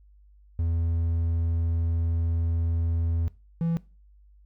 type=tone pair in turn; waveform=triangle; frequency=83.3 / 166.6 Hz; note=E2 / E3; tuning=+19 / +19 cents; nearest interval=octave; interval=1200 cents; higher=second; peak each=-21 dBFS; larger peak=neither; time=0.59-3.28 / 3.61-3.77 s; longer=first; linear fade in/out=0 ms; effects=noise-tail reverb RT60 0.3 s tail -20 dB re dry + added 50 Hz sine -52 dBFS peak until 4.45 s